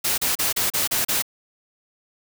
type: noise bursts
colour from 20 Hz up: white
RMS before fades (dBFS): -22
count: 7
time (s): 0.04-1.224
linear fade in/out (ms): 10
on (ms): 140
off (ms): 34
effects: none